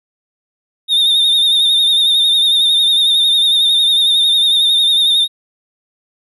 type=tone with vibrato; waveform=triangle; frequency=3658 Hz; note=A#7; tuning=33 cents flat; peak=-8 dBFS; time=0.88-5.28 s; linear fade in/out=50 ms; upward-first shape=sine; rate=11 Hz; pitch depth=51 cents each way; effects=none